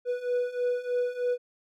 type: beating tone pair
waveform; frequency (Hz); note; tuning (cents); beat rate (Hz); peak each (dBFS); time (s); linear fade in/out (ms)
triangle; 489.5 / 492.7; B4 / B4; -15 / -4; 3.2; -29 / -26; 0.05-1.38; 50
effects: none